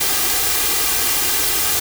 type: noise with comb filter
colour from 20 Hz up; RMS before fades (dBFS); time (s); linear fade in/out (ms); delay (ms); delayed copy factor
white; -18; 0-1.8; 10; 2.5; +0.6
effects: none